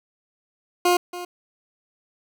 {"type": "tone with echo", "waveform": "20% pulse", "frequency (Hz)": 355, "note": "F4", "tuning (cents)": 28, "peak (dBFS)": -11, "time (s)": [0.85, 0.97], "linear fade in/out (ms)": 5, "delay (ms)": 280, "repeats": 1, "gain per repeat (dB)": -15, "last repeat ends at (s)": 1.25, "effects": []}